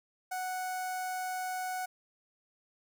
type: tone with notch filter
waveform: sawtooth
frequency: 740 Hz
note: F#5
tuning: in tune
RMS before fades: -36 dBFS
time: 0.31-1.86 s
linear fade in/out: 10 ms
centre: 3300 Hz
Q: 0.92
effects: none